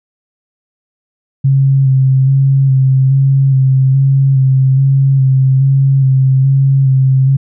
sine tone with vibrato, 134.3 Hz, C3, 46 cents sharp, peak -6 dBFS, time 1.44-7.37 s, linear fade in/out 10 ms, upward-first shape square, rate 1.2 Hz, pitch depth 22 cents each way, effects none

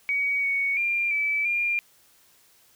sine tone with pitch steps, 2256 / 2229 / 2390 / 2307 / 2401 Hz, C#7 / C#7 / D7 / D7 / D7, +30 / +9 / +30 / -31 / +38 cents, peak -22 dBFS, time 0.09-1.79 s, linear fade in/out 0 ms, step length 340 ms, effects white hiss -59 dBFS RMS until 2.75 s

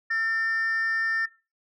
sine tone pair together, 1347.3 / 1800 Hz, E6 / A6, +37 / +39 cents, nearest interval perfect fourth, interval 502 cents, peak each -32 / -22 dBFS, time 0.1-1.26 s, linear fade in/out 10 ms, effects noise-tail reverb RT60 0.3 s tail -20 dB re dry + tanh soft clip ceiling -21 dBFS

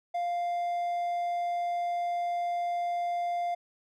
triangle tone, 698.5 Hz, F5, in tune, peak -26 dBFS, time 0.14-3.55 s, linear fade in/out 10 ms, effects none

